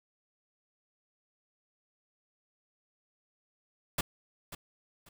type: noise with echo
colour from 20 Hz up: pink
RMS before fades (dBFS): -30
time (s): 3.98-4.01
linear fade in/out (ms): 5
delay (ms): 540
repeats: 2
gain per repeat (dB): -13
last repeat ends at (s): 5.09
effects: none